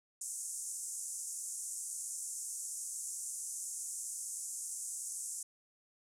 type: band-pass noise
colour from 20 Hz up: white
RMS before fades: -42 dBFS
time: 0.21-5.43 s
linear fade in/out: 5 ms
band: 6400 to 10000 Hz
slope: 48 dB/octave
effects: none